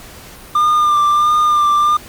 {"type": "tone with vibrato", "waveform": "triangle", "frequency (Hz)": 1198, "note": "D6", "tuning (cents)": 34, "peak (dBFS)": -8, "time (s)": [0.55, 1.97], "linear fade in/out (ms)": 5, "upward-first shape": "sine", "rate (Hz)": 1.5, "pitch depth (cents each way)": 27, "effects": ["pink hiss -37 dBFS RMS until 2.08 s", "Opus 48 kbps"]}